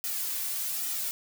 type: noise with flanger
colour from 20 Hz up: blue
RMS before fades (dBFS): -32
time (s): 0.04-1.11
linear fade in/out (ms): 0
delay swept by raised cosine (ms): 1.8 to 3.2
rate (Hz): 1.2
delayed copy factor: -0.75
effects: none